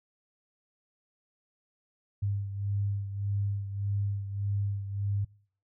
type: beating tone pair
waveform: sine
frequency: 100.2 / 101.9 Hz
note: G2 / G#2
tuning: +38 / -32 cents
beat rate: 1.7 Hz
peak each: -29 / -36 dBFS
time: 2.22-5.25 s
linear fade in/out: 10 ms
effects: noise-tail reverb RT60 0.5 s tail -24 dB re dry